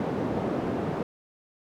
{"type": "band-pass noise", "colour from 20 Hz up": "white", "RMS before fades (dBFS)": -29, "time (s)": [0, 1.03], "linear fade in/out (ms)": 2, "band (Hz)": [130, 450], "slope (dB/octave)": 12, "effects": []}